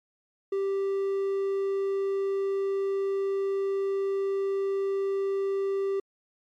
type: tone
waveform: triangle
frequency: 392 Hz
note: G4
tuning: in tune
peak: -23 dBFS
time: 0.52-6 s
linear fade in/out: 5 ms
effects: MP3 96 kbps